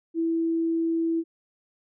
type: tone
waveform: sine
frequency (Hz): 329.6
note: E4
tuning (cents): 0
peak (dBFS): -22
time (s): 0.14-1.24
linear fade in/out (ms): 50
effects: none